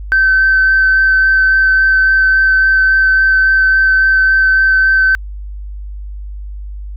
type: tone with vibrato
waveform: sine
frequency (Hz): 1540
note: G6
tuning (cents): -31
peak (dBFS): -6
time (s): 0.12-5.15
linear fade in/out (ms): 0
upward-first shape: sine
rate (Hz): 3.6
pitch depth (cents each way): 9
effects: tanh soft clip ceiling -3 dBFS + added 50 Hz sine -23 dBFS peak until 6.96 s